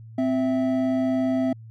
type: tone pair together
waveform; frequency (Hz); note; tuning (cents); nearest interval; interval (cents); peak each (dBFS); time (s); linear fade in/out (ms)
triangle; 259 / 658.5; C4 / E5; -17 / -2; octave + major third; 1615; -19 / -25; 0.18-1.53; 5
effects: added 112 Hz sine -40 dBFS peak until 1.7 s